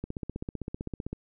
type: click train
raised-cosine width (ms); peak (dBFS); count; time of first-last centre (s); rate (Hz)
3; -21; 18; 0.04-1.13; 15.6
effects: none